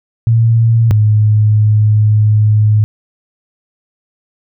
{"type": "tone pair in turn", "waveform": "sine", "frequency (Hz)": [114.5, 106.7], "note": ["A#2", "G#2"], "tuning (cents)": [-31, 47], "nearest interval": "minor second", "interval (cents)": 122, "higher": "first", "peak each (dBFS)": -6, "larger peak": "neither", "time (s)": [[0.27, 0.91], [0.91, 2.84]], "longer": "second", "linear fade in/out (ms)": 0, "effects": []}